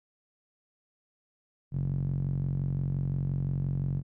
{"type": "tone with band-pass filter", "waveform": "sawtooth", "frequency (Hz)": 45.77, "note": "F#1", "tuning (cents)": -18, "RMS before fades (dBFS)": -30, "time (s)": [1.71, 4.03], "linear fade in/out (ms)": 50, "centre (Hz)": 140, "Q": 4.2, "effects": []}